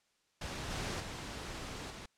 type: noise with level steps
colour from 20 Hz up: pink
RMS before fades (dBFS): -41 / -38 / -43 / -47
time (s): 0.41-2.06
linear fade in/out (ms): 5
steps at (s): 0.7 / 1 / 1.9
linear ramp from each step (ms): 5
effects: white hiss -75 dBFS RMS until 2.17 s + low-pass 7000 Hz 12 dB/octave